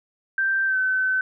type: tone with pitch glide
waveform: sine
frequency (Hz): 1568 to 1523.4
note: G6 to G6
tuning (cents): 0 to -50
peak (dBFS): -19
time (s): 0.38-1.21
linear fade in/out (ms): 2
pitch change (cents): -50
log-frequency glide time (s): 0.66-0.77
effects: none